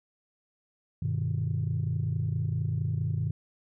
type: chord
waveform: sine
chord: G augmented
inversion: none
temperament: just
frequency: 98 / 122.5 / 153.12 Hz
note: G2 / B2 / D#3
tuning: 0 / -14 / -27 cents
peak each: -30 dBFS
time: 1.02-3.31 s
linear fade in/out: 5 ms
effects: tanh soft clip ceiling -20 dBFS